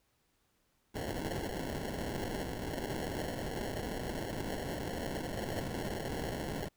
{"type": "noise with sample-and-hold", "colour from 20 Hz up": "violet", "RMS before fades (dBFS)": -38, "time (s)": [0.94, 6.69], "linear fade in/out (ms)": 20, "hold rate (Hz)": 1225, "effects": ["pink hiss -75 dBFS RMS until 6.76 s"]}